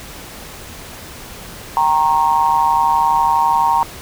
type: tone with amplitude modulation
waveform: sine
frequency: 932.3 Hz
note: A#5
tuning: in tune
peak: -7 dBFS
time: 1.77-3.83 s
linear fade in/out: 0 ms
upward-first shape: sine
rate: 152 Hz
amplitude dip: 95%
effects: pink hiss -34 dBFS RMS until 4.01 s